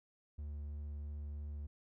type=tone with vibrato; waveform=triangle; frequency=73.42 Hz; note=D2; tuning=in tune; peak=-39 dBFS; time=0.38-1.67 s; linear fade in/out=10 ms; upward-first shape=sine; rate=3 Hz; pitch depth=8 cents each way; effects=none